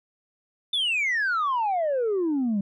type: exponential sweep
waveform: sine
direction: down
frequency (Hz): 3591 to 192.1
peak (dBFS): -20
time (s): 0.73-2.61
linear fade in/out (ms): 5
effects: tanh soft clip ceiling -20 dBFS